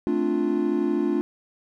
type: chord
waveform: triangle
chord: D minor seventh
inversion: second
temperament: equal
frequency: 220 / 261.6 / 293.7 / 349.2 Hz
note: A3 / C4 / D4 / F4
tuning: 0 / 0 / 0 / 0 cents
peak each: -26 / -28 / -23 / -23 dBFS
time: 0.07-1.21 s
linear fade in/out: 0 ms
effects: none